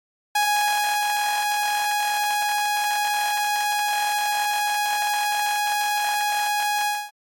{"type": "tone with ADSR envelope", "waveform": "sawtooth", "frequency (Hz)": 830.6, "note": "G#5", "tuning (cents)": 0, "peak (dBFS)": -14, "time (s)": [0.35, 7.11], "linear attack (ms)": 6, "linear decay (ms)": 660, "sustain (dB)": -3, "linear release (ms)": 230, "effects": ["AAC 64 kbps"]}